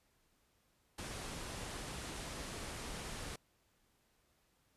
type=low-pass noise; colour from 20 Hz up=pink; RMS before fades=-45 dBFS; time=0.98-3.36 s; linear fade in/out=5 ms; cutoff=11000 Hz; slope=48 dB/octave; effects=pink hiss -75 dBFS RMS until 4.76 s + resampled to 32000 Hz